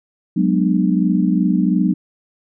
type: chord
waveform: sine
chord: G# half-diminished seventh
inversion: third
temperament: equal with one note detuned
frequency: 185 / 207.7 / 246.9 / 301.1 Hz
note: F#3 / G#3 / B3 / D4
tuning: 0 / 0 / 0 / +43 cents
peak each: -16 / -20 / -20 / -20 dBFS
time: 0.36-1.94 s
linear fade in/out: 10 ms
effects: none